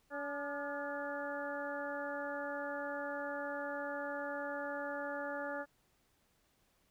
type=harmonic tone with a mistuned harmonic; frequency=285.6 Hz; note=D4; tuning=48 cents flat; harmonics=1 / 2 / 3 / 4 / 5 / 6; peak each=-46 / -41 / -46 / -49 / -45 / -46 dBFS; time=0.1-5.66 s; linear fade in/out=50 ms; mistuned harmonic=4; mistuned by=+75 cents; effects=pink hiss -74 dBFS RMS until 6.9 s